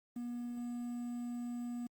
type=tone with quantisation; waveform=triangle; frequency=240.7 Hz; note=B3; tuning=44 cents flat; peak=-36 dBFS; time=0.16-1.87 s; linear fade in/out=5 ms; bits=10; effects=Opus 24 kbps

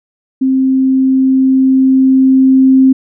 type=tone with level ramp; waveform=sine; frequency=263.6 Hz; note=C4; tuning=13 cents sharp; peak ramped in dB=-8 to -3 dBFS; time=0.41-2.93 s; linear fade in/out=10 ms; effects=none

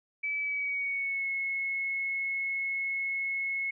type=tone with pitch glide; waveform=sine; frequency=2300 to 2183 Hz; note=D7 to C#7; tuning=-37 to -27 cents; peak=-29 dBFS; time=0.23-3.71 s; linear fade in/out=10 ms; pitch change=-90 cents; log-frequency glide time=0.4-1.28 s; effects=none

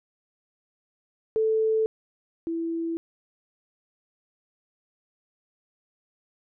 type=tone pair in turn; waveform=sine; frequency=440 / 331.3 Hz; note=A4 / E4; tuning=0 / +9 cents; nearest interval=perfect fourth; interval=491 cents; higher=first; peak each=-20 / -26 dBFS; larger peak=first; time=1.36-1.86 / 2.47-2.97 s; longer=neither; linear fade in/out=0 ms; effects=none

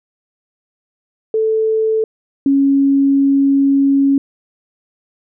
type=tone pair in turn; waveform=sine; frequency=440 / 276.2 Hz; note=A4 / C#4; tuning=0 / -6 cents; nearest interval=minor sixth; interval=806 cents; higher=first; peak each=-12 / -9 dBFS; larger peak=second; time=1.34-2.04 / 2.46-4.18 s; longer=second; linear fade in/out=2 ms; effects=none

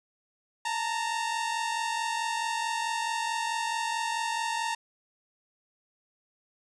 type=tone pair together; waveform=sawtooth; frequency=880 / 924.6 Hz; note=A5 / A#5; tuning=0 / -14 cents; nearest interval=minor second; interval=86 cents; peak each=-30 / -26 dBFS; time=0.65-4.75 s; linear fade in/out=5 ms; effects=resampled to 22050 Hz

